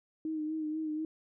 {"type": "tone with vibrato", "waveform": "sine", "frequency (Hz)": 311.1, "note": "D#4", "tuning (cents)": 0, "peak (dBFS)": -32, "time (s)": [0.25, 1.05], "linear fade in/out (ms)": 2, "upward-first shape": "sine", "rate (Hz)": 4.1, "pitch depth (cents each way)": 36, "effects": []}